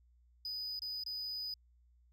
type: tone with dropouts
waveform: triangle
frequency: 4978 Hz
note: D#8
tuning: in tune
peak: -37 dBFS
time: 0.45-1.54 s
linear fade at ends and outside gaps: 2 ms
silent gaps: 0.793-0.819 / 1.037-1.062 s
effects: added 60 Hz sine -64 dBFS peak until 2.12 s